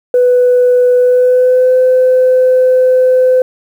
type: tone with pitch glide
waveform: sine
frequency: 495.7 to 510.5 Hz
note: B4 to C5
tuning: +6 to -43 cents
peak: -4 dBFS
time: 0.14-3.42 s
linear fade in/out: 2 ms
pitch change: +51 cents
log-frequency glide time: 0.97-1.77 s
effects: tanh soft clip ceiling -2 dBFS + 7-bit